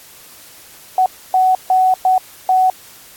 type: tone bursts at uneven times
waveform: sine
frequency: 747 Hz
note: F#5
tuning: 16 cents sharp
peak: -9 dBFS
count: 5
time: 0.98-1.06 / 1.34-1.55 / 1.7-1.94 / 2.05-2.18 / 2.49-2.7 s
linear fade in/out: 2 ms
effects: white hiss -41 dBFS RMS until 3.16 s + AAC 64 kbps